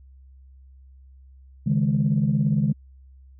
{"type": "chord", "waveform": "sine", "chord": "C# suspended second", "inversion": "none", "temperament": "just", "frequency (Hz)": [138.59, 155.92, 207.9], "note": ["C#3", "D#3", "G#3"], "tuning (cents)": [0, 4, 2], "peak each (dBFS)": -22, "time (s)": [1.66, 2.73], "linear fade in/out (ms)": 10, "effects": ["tanh soft clip ceiling -11 dBFS", "added 66 Hz sine -46 dBFS peak until 3.39 s"]}